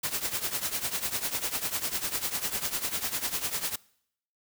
white noise with tremolo, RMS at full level -28 dBFS, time 0.03-3.76 s, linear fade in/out 10 ms, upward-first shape triangle, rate 10 Hz, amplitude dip 85%, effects noise-tail reverb RT60 0.7 s tail -23 dB re dry

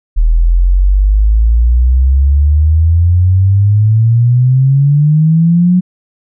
sine exponential sweep, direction up, 38.89 to 183.8 Hz, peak -5 dBFS, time 0.16-5.81 s, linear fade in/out 20 ms, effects none

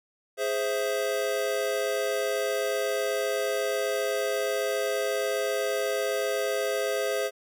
square chord, Ab augmented, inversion none, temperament equal, 415.3 / 523.3 / 659.3 Hz, Ab4 / C5 / E5, 0 / 0 / 0 cents, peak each -31 / -30 / -32 dBFS, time 0.37-7.31 s, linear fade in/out 50 ms, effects none

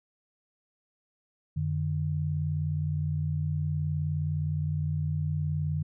sine tone pair together, 91.4 / 150.81 Hz, F#2 / D3, -21 / +46 cents, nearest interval major sixth, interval 867 cents, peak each -31 / -28 dBFS, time 1.56-5.83 s, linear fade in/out 10 ms, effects none

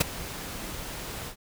pink noise with ADSR envelope, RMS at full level -18 dBFS, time 0-1.36 s, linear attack 11 ms, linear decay 13 ms, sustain -19 dB, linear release 92 ms, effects none

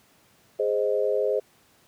sine chord, Ab major, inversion none, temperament equal, 415.3 / 523.3 / 622.3 Hz, Ab4 / C5 / Eb5, 0 / 0 / 0 cents, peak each -25 / -25 / -28 dBFS, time 0.59-1.4 s, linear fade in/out 10 ms, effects pink hiss -60 dBFS RMS until 1.87 s + high-pass 100 Hz 12 dB/octave

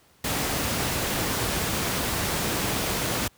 pink noise, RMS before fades -26 dBFS, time 0.24-3.28 s, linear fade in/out 5 ms, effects pink hiss -59 dBFS RMS until 3.37 s + high-pass 60 Hz 12 dB/octave

